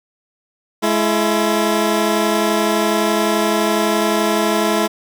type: tone pair together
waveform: 15% pulse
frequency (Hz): 213 / 335.4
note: G#3 / E4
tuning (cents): +44 / +30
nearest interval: minor sixth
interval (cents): 786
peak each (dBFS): -11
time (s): 0.82-4.88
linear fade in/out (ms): 20
effects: none